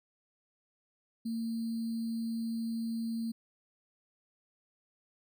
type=tone with sample-and-hold; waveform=sine; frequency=228.1 Hz; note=A#3; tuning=37 cents flat; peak=-32 dBFS; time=1.25-3.32 s; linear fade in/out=10 ms; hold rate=4410 Hz; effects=none